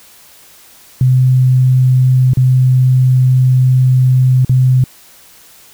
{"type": "tone with dropouts", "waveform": "sine", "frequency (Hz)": 128.4, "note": "C3", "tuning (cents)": -32, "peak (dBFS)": -6, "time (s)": [1.01, 4.84], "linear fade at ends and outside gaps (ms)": 2, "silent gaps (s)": [[2.335, 2.371], [4.448, 4.494]], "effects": ["white hiss -42 dBFS RMS until 5.73 s"]}